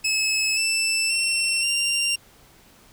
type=tone with pitch steps; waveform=20% pulse; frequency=2590 / 2651 / 2712 / 2776 Hz; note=E7 / E7 / E7 / F7; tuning=-31 / +9 / +49 / -11 cents; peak=-15 dBFS; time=0.04-2.16 s; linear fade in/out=10 ms; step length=530 ms; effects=pink hiss -53 dBFS RMS until 2.92 s